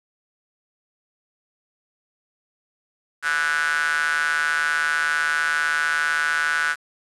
square tone with high-pass filter, 77.78 Hz, D#2, in tune, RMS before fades -22 dBFS, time 3.22-6.76 s, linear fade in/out 50 ms, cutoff 1500 Hz, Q 9.4, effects resampled to 24000 Hz + 7-bit

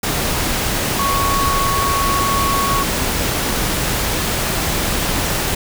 sine tone in noise, 1110 Hz, C#6, 2 cents sharp, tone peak -17 dBFS, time 0.99-2.83 s, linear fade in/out 5 ms, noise pink, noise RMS -19 dBFS, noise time 0.03-5.55 s, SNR -1 dB, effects none

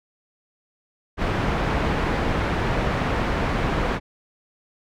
pink low-pass noise, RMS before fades -23 dBFS, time 1.17-4 s, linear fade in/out 50 ms, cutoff 2000 Hz, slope 12 dB/octave, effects none

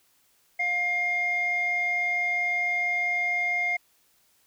sine tone pair together, 706.2 / 2123 Hz, F5 / C7, +19 / +25 cents, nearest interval octave + perfect fifth, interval 1906 cents, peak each -31 / -23 dBFS, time 0.59-3.77 s, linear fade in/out 10 ms, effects tanh soft clip ceiling -18 dBFS + white hiss -65 dBFS RMS until 4.46 s

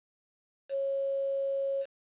sine tone with quantisation, 548 Hz, C#5, 20 cents flat, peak -28 dBFS, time 0.69-1.86 s, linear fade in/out 50 ms, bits 8, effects resampled to 8000 Hz

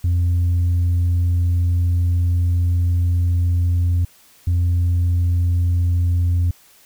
sine tone pair in turn, 87.31 / 87.31 Hz, F2 / F2, 0 / 0 cents, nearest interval unison, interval 0 cents, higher neither, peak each -12 dBFS, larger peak neither, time 0.04-4.05 / 4.47-6.51 s, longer first, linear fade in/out 5 ms, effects tanh soft clip ceiling -13 dBFS + white hiss -51 dBFS RMS until 6.85 s

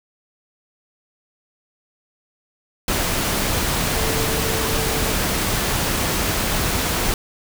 sine tone in noise, 444.8 Hz, A4, 19 cents sharp, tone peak -28 dBFS, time 3.96-5.13 s, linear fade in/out 2 ms, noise pink, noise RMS -21 dBFS, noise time 2.88-7.14 s, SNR -10 dB, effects none

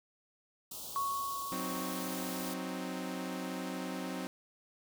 white band-stop noise, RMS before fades -44 dBFS, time 0.71-2.54 s, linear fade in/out 5 ms, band 1200 to 3000 Hz, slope 48 dB/octave
sine tone with exponential decay, 1108.7 Hz, C#6, in tune, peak -30 dBFS, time 0.96-3.49 s, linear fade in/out 0 ms, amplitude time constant 550 ms
sawtooth chord, C diminished, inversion second, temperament equal, 185 / 261.6 / 311.1 Hz, Gb3 / C4 / Eb4, 0 / 0 / 0 cents, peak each -37 / -36 / -40 dBFS, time 1.52-4.27 s, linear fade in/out 0 ms
effects none

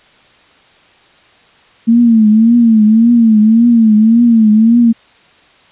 sine tone with vibrato, 225.2 Hz, A3, 40 cents sharp, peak -4 dBFS, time 1.87-4.93 s, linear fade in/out 20 ms, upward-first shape triangle, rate 1.8 Hz, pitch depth 120 cents each way, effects white hiss -46 dBFS RMS until 5.71 s + resampled to 8000 Hz

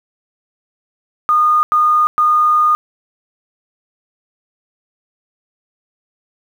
sine tone bursts at uneven times, 1224 Hz, D#6, 29 cents flat, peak -9 dBFS, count 3, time 1.29-1.63 / 1.72-2.07 / 2.18-2.75 s, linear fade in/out 0 ms, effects 7-bit

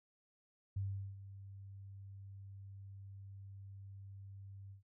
sine tone with ADSR envelope, 98.1 Hz, G2, 2 cents sharp, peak -35 dBFS, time 0.76-4.83 s, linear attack 8 ms, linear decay 390 ms, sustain -14 dB, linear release 120 ms, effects none

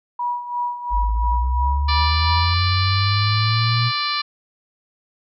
sine tone with tremolo, 969 Hz, B5, 33 cents flat, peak -19 dBFS, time 0.19-2.54 s, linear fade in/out 5 ms, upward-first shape sine, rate 2.9 Hz, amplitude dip 70%
sine linear sweep, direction up, 49 to 120.8 Hz, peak -17 dBFS, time 0.9-3.92 s, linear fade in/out 50 ms
harmonic tone, 587.3 Hz, D5, in tune, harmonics 2 / 3 / 4 / 5 / 6 / 7 / 8 / 9, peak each -24 / -31 / -28 / -32 / -32 / -25 / -30 / -36 dBFS, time 1.88-4.22 s, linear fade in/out 10 ms
effects none

